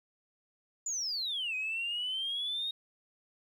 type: exponential two-way sweep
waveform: sine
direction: down then up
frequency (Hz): 7120 to 2500 to 3754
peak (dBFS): -31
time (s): 0.86-2.71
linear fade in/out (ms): 5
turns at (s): 1.55
effects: tanh soft clip ceiling -28 dBFS + 11-bit